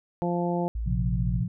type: harmonic tone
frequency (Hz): 174.2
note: F3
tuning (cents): -4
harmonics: 1 / 2 / 3 / 4 / 5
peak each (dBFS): -27 / -30 / -32 / -33 / -34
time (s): 0.22-0.68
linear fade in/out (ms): 0
type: tone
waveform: sine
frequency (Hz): 55.9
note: A1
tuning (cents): +28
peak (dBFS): -27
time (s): 0.75-1.41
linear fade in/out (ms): 5
type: chord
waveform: sine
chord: Bb suspended second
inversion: none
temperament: equal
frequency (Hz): 116.54 / 130.81 / 174.61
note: Bb2 / C3 / F3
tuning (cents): 0 / 0 / 0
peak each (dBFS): -29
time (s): 0.86-1.48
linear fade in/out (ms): 10
effects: none